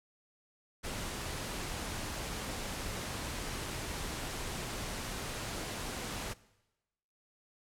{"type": "noise", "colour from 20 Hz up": "pink", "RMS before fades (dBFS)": -39, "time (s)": [0.83, 6.34], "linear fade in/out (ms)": 20, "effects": ["noise-tail reverb RT60 1.0 s tail -20 dB re dry", "low-pass 11000 Hz 12 dB/octave"]}